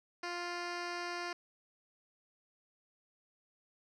10% pulse tone with low-pass filter, 349.8 Hz, F4, 3 cents sharp, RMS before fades -40 dBFS, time 0.23-1.33 s, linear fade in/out 5 ms, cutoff 4700 Hz, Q 1.6, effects none

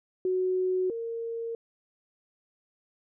sine tone pair in turn, 370 / 460.2 Hz, F#4 / A#4, 0 / -22 cents, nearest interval major third, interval 378 cents, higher second, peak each -24 / -31 dBFS, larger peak first, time 0.25-0.9 / 0.9-1.55 s, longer neither, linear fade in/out 2 ms, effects none

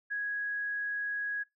sine tone, 1661.2 Hz, G#6, in tune, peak -31 dBFS, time 0.1-1.44 s, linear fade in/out 20 ms, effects noise-tail reverb RT60 0.2 s tail -22 dB re dry

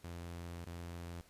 sawtooth tone with dropouts, 85.9 Hz, F2, 28 cents flat, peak -40 dBFS, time 0.04-1.21 s, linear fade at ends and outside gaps 0 ms, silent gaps 0.643-0.666 s, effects pink hiss -65 dBFS RMS until 1.29 s + resampled to 32000 Hz

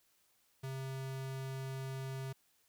square tone, 133.3 Hz, C3, 33 cents sharp, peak -40 dBFS, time 0.63-2.33 s, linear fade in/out 10 ms, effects white hiss -73 dBFS RMS until 2.68 s

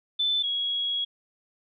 sine tone pair in turn, 3520 / 3322 Hz, A7 / G#7, 0 / 0 cents, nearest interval minor second, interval 100 cents, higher first, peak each -22 / -25 dBFS, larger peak first, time 0.19-0.43 / 0.43-1.05 s, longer second, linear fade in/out 10 ms, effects none

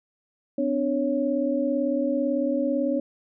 sine tone cluster, 256.9 / 294.9 / 555 Hz, C4 / D4 / C#5, -32 / +7 / +2 cents, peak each -26 dBFS, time 0.58-3 s, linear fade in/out 5 ms, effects none

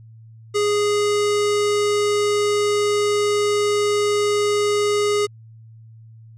square tone with low-pass filter, 413.5 Hz, G#4, 8 cents flat, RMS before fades -19 dBFS, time 0.54-5.27 s, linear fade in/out 20 ms, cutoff 7800 Hz, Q 1.4, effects added 112 Hz sine -41 dBFS peak until 6.37 s

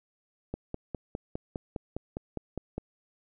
click train, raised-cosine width 2 ms, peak -20 dBFS, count 12, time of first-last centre 0.54-2.78 s, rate 4.91 Hz, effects none

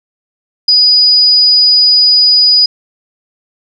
sine tone, 4940 Hz, D#8, 13 cents flat, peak -4 dBFS, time 0.68-2.66 s, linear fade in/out 5 ms, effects none

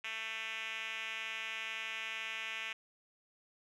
5% pulse tone with band-pass filter, 222.1 Hz, A3, 16 cents sharp, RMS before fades -41 dBFS, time 0.04-2.73 s, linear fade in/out 5 ms, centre 2600 Hz, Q 2.6, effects none

